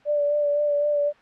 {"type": "tone with vibrato", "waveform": "sine", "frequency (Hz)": 585, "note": "D5", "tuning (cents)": -7, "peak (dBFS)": -19, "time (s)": [0.05, 1.13], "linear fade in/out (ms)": 50, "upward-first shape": "sine", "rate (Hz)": 3.9, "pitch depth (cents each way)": 22, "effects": ["white hiss -54 dBFS RMS until 1.21 s", "low-pass 2000 Hz 12 dB/octave"]}